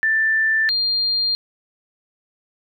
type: tone pair in turn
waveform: sine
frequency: 1771 / 4200 Hz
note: A6 / C8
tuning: +11 / +6 cents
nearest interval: octave + minor third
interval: 1495 cents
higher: second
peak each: -15 / -17 dBFS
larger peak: first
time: 0.03-0.69 / 0.69-1.35 s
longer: neither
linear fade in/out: 0 ms
effects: none